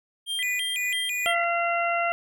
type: tone with vibrato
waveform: square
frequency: 2794 Hz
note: F7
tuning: in tune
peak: -27 dBFS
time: 0.26-1.35 s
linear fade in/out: 50 ms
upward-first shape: square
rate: 3 Hz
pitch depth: 230 cents each way
type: tone with tremolo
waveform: sine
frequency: 2000 Hz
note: B6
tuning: 21 cents sharp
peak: -27 dBFS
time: 0.39-1.44 s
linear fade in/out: 0 ms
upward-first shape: sine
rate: 2.4 Hz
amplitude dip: 65%
type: harmonic tone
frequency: 686 Hz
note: F5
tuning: 31 cents flat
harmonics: 1 / 2 / 3 / 4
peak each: -25 / -28 / -30 / -31 dBFS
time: 1.26-2.12 s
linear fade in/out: 0 ms
effects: none